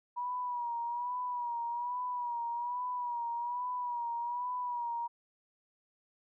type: tone with vibrato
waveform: sine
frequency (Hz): 966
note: B5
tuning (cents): -39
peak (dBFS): -33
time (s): 0.16-5.08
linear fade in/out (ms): 20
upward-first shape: sine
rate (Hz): 1.2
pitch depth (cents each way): 52
effects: none